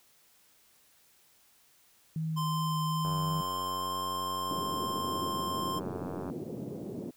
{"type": "tone with vibrato", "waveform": "sine", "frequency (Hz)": 158.4, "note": "D#3", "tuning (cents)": 31, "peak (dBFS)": -30, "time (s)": [2.16, 3.41], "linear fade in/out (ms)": 2, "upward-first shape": "sine", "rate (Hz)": 2.7, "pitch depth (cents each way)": 13}
{"type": "tone with pitch glide", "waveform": "square", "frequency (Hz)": [1038, 1054.3], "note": ["C6", "C6"], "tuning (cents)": [-14, 13], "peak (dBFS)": -33, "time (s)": [2.36, 5.8], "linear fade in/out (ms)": 20, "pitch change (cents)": 27, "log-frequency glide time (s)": [3.11, 3.97]}
{"type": "click train", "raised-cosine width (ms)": 1, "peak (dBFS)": -27, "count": 299, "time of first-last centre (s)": [3.05, 6.3], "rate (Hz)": 91.7}
{"type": "band-pass noise", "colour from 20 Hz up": "white", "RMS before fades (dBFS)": -39, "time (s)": [4.5, 7.11], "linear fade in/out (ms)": 10, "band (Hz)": [120, 420], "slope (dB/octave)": 24}
{"effects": ["white hiss -64 dBFS RMS until 7.16 s"]}